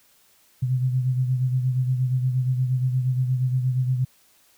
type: beating tone pair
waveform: sine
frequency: 127.1 / 135.6 Hz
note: C3 / C#3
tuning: -50 / -38 cents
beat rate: 8.5 Hz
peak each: -20 / -29 dBFS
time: 0.62-4.05 s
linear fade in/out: 10 ms
effects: white hiss -59 dBFS RMS until 4.57 s